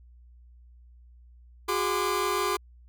40% pulse tone cluster, 364.4 / 410.6 / 1025 / 1185 Hz, F#4 / G#4 / C6 / D6, -26 / -20 / -36 / +15 cents, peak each -30 dBFS, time 1.68-2.57 s, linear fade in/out 10 ms, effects added 60 Hz sine -50 dBFS peak until 2.88 s

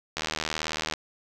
click train, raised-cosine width 0.2 ms, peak -11 dBFS, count 61, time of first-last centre 0.17-0.937 s, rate 78.2 Hz, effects none

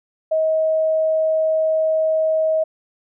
sine tone, 634 Hz, D#5, 32 cents sharp, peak -15 dBFS, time 0.31-2.64 s, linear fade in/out 10 ms, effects none

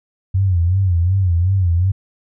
sine tone with vibrato, 90.8 Hz, F#2, 32 cents flat, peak -12 dBFS, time 0.34-1.92 s, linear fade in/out 10 ms, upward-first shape sine, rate 2.7 Hz, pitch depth 130 cents each way, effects none

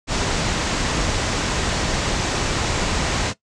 pink low-pass noise, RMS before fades -22 dBFS, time 0.07-3.34 s, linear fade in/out 50 ms, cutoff 7900 Hz, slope 48 dB/octave, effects noise-tail reverb RT60 0.1 s tail -17 dB re dry

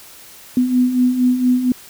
sine beating tone pair, 246.9 / 251.2 Hz, B3 / B3, 0 / +30 cents, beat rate 4.3 Hz, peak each -20 / -13 dBFS, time 0.57-1.72 s, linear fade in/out 2 ms, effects white hiss -41 dBFS RMS until 1.89 s

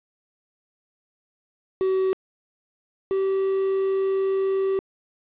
triangle tone pair in turn, 379 / 386.3 Hz, F#4 / G4, +42 / -25 cents, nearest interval unison, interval 33 cents, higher second, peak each -17 / -18 dBFS, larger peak first, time 1.81-2.13 / 3.11-4.79 s, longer second, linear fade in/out 0 ms, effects resampled to 8000 Hz + 8-bit

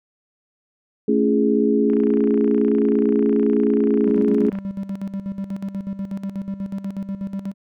sine chord, A major seventh, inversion none, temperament equal with one note detuned, 220 / 277.2 / 336.4 / 415.3 Hz, A3 / C#4 / E4 / G#4, 0 / 0 / +35 / 0 cents, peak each -19 / -20 / -25 / -19 dBFS, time 1.08-4.5 s, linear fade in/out 5 ms
click train, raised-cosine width 0.5 ms, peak -23 dBFS, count 80, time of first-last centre 1.9-4.587 s, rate 29.4 Hz
triangle tone with tremolo, 196 Hz, G3, in tune, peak -21 dBFS, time 4.04-7.54 s, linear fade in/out 50 ms, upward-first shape square, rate 8.2 Hz, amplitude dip 70%
effects none

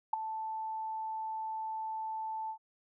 sine tone with ADSR envelope, 880 Hz, A5, in tune, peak -22 dBFS, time 0.13-2.58 s, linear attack 6 ms, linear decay 7 ms, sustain -13 dB, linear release 84 ms, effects none

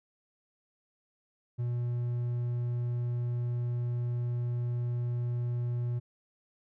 triangle tone, 120.8 Hz, B2, 38 cents flat, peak -27 dBFS, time 1.58-6 s, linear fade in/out 20 ms, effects none

